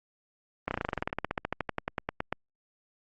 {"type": "slowing click train", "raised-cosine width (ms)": 0.5, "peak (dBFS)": -14, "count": 26, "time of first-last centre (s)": [0.68, 2.326], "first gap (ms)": 30, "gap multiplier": 1.06, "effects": ["Opus 24 kbps"]}